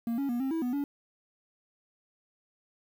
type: tone with pitch steps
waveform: triangle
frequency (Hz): 232.3 / 278 / 240 / 267.1 / 326.1 / 246.8 / 284.3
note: A#3 / C#4 / B3 / C4 / E4 / B3 / C#4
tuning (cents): -6 / +5 / -49 / +36 / -19 / -1 / +44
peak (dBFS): -26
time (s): 0.07-0.84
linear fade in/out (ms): 2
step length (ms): 110
effects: 9-bit